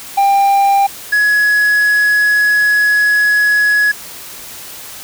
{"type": "tone pair in turn", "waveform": "triangle", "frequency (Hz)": [794, 1682.4], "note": ["G5", "G#6"], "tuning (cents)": [22, 22], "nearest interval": "octave + minor second", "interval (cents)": 1300, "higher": "second", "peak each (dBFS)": [-6, -7], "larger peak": "first", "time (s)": [[0.17, 0.87], [1.12, 3.92]], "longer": "second", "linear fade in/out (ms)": 10, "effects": ["white hiss -31 dBFS RMS until 5.03 s"]}